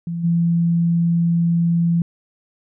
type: tone with level steps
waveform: sine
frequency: 169.3 Hz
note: E3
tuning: 46 cents sharp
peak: -22 / -14 dBFS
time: 0.07-2.02 s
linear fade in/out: 2 ms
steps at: 0.23 s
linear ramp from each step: 20 ms
effects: none